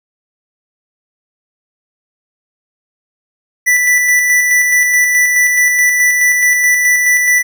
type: tone with tremolo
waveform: square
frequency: 1975.5 Hz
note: B6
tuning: in tune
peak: -8 dBFS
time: 3.66-7.43 s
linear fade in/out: 20 ms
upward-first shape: square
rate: 4.7 Hz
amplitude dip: 30%
effects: none

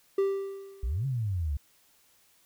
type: tone with exponential decay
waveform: triangle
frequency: 392 Hz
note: G4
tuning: in tune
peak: -19 dBFS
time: 0.18-1.06 s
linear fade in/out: 5 ms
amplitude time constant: 190 ms
type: exponential two-way sweep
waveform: sine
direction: up then down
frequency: 50.7 to 140.3 to 67.4 Hz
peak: -27 dBFS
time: 0.83-1.57 s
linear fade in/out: 5 ms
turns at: 1.06 s
effects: white hiss -64 dBFS RMS until 2.45 s

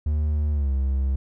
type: tone with pitch glide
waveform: triangle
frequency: 75.2 to 67 Hz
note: D2 to C2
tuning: +42 to +42 cents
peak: -18 dBFS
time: 0.06-1.16 s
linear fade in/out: 5 ms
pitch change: -200 cents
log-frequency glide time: 0.51-0.72 s
effects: none

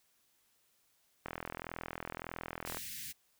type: click train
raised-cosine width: 0.5 ms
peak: -24 dBFS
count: 64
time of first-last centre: 1.26-2.771 s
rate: 41.7 Hz
type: band-stop noise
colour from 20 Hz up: white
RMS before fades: -44 dBFS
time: 2.65-3.13 s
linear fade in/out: 20 ms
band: 260 to 1700 Hz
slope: 48 dB/octave
effects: white hiss -73 dBFS RMS until 3.39 s

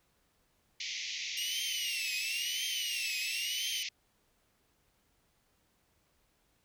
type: band-pass noise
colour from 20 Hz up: pink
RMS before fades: -39 dBFS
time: 0.8-3.89 s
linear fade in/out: 5 ms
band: 2000 to 6500 Hz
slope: 96 dB/octave
type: tone with vibrato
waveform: sawtooth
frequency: 2818 Hz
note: F7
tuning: 15 cents sharp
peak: -32 dBFS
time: 1.37-3.83 s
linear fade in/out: 2 ms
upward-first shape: triangle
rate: 0.97 Hz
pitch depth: 210 cents each way
effects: pink hiss -73 dBFS RMS until 6.64 s

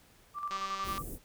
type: tone with tremolo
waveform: sine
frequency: 1174.7 Hz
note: D6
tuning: in tune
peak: -32 dBFS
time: 0.34-1.03 s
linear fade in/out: 50 ms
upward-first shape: square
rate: 11 Hz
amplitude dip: 55%
type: click train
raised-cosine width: 0.2 ms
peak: -25 dBFS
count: 92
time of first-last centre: 0.51-0.979 s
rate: 194 Hz
type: band-stop noise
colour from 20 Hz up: pink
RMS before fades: -41 dBFS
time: 0.83-1.19 s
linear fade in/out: 50 ms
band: 480 to 8800 Hz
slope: 24 dB/octave
effects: pink hiss -62 dBFS RMS until 1.24 s

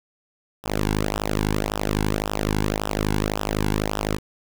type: tone with flanger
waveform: sawtooth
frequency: 51.91 Hz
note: G#1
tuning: in tune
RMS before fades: -24 dBFS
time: 0.63-4.19 s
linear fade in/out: 50 ms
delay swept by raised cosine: 0.45 to 1.65 ms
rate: 1.8 Hz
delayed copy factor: -0.9
effects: 7-bit

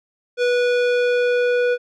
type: tone with low-pass filter sweep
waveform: square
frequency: 489.3 Hz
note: B4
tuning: 16 cents flat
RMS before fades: -18 dBFS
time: 0.37-1.78 s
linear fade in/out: 50 ms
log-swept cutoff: 4200 to 2100 Hz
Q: 0.86
effects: none

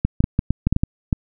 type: clicks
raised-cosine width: 5 ms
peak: -4 dBFS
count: 10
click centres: 0.05 / 0.205 / 0.241 / 0.391 / 0.506 / 0.67 / 0.726 / 0.764 / 0.835 / 1.128 s
effects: none

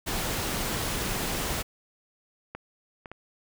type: noise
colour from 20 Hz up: pink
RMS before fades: -30 dBFS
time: 0.06-1.63 s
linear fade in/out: 20 ms
type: clicks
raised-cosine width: 0.5 ms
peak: -21 / -25 / -25 dBFS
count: 3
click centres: 2.55 / 3.058 / 3.116 s
effects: none

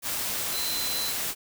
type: tone in noise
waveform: sine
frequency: 4051 Hz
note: B7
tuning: 43 cents sharp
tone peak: -31 dBFS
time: 0.51-1.14 s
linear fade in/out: 50 ms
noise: white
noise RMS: -30 dBFS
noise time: 0.02-1.35 s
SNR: -4 dB
effects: none

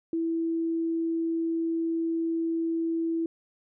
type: tone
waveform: sine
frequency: 329.6 Hz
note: E4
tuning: in tune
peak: -25 dBFS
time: 0.13-3.26 s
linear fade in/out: 2 ms
effects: none

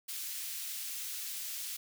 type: high-pass noise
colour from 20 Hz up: white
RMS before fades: -40 dBFS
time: 0.08-1.77 s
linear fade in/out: 10 ms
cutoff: 2500 Hz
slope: 12 dB/octave
effects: none

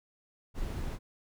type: noise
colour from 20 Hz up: brown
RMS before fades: -35 dBFS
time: 0.54-0.99 s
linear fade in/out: 50 ms
effects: none

